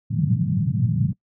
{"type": "band-pass noise", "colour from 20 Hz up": "pink", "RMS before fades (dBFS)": -21, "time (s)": [0.1, 1.13], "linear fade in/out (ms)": 10, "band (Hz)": [110, 190], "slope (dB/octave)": 48, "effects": ["noise-tail reverb RT60 0.1 s tail -22 dB re dry"]}